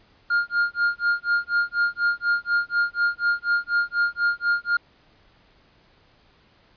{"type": "tone with tremolo", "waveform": "triangle", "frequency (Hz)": 1411, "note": "F6", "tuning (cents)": 17, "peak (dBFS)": -15, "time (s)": [0.3, 4.77], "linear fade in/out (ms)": 5, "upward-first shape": "sine", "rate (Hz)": 4.1, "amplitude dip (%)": 100, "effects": ["pink hiss -58 dBFS RMS until 6.76 s", "resampled to 11025 Hz"]}